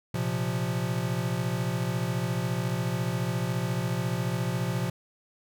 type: chord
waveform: square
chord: Bb suspended second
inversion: none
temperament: equal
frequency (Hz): 116.54 / 130.81 / 174.61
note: Bb2 / C3 / F3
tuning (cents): 0 / 0 / 0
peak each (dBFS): -32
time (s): 0.14-4.9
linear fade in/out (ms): 5
effects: none